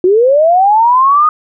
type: linear sweep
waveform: sine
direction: up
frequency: 349.8 to 1251 Hz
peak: -5 dBFS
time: 0.04-1.29 s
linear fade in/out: 2 ms
effects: none